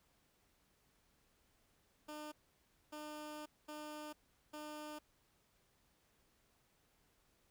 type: tone bursts at uneven times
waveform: 15% pulse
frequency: 301.9 Hz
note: D4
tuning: 48 cents sharp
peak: -40 dBFS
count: 4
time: 2.08-2.32 / 2.92-3.46 / 3.68-4.13 / 4.53-4.99 s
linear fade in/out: 10 ms
effects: pink hiss -75 dBFS RMS until 7.5 s